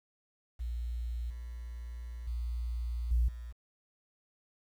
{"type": "tone with level steps", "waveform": "sine", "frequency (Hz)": 59.1, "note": "A#1", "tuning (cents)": 24, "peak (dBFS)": [-33, -39, -32, -23, -40], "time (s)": [0.59, 3.53], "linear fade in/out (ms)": 20, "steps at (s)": [1.3, 2.27, 3.11, 3.28], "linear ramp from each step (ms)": 5, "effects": ["tanh soft clip ceiling -21 dBFS", "10-bit"]}